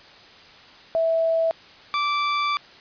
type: tone pair in turn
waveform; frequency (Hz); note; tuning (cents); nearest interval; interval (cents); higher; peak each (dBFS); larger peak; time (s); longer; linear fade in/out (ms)
sine / sawtooth; 655 / 1167.1; E5 / D6; -11 / -11; minor seventh; 1000; second; -18 / -17; second; 0.95-1.51 / 1.94-2.57; second; 0
effects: white hiss -47 dBFS RMS until 2.8 s + resampled to 11025 Hz